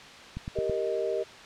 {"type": "click train", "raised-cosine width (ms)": 5, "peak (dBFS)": -22, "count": 4, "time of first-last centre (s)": [0.37, 0.696], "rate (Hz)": 9.19}
{"type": "chord", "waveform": "sine", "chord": "Eb major", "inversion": "first", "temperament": "equal", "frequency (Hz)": [392, 466.2, 622.3], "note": ["G4", "Bb4", "Eb5"], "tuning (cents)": [0, 0, 0], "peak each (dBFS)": -31, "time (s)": [0.55, 1.24], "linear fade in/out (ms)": 20}
{"effects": ["white hiss -46 dBFS RMS until 1.45 s", "low-pass 4000 Hz 12 dB/octave"]}